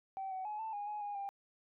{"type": "tone with pitch steps", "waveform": "sine", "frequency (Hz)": [771, 754, 845, 885, 820, 839, 820, 796], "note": ["G5", "F#5", "G#5", "A5", "G#5", "G#5", "G#5", "G5"], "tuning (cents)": [-29, 32, 30, 10, -22, 17, -22, 26], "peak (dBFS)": -37, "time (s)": [0.17, 1.29], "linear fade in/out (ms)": 0, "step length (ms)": 140, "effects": ["tanh soft clip ceiling -34 dBFS"]}